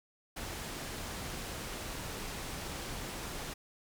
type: low-pass noise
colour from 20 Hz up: pink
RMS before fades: -41 dBFS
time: 0.36-3.54 s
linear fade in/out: 10 ms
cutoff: 12000 Hz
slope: 12 dB/octave
effects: none